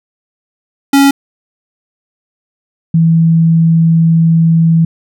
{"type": "tone pair in turn", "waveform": ["square", "sine"], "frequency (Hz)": [277.7, 164.22], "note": ["C#4", "E3"], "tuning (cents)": [3, -6], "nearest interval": "major sixth", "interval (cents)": 909, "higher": "first", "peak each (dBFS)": -5, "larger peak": "neither", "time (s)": [[0.93, 1.11], [2.94, 4.85]], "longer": "second", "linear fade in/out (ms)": 5, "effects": []}